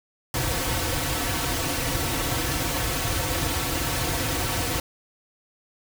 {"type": "noise with comb filter", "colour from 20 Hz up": "pink", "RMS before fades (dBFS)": -26, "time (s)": [0.34, 4.8], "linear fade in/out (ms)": 2, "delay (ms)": 4.9, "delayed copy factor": -0.95, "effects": []}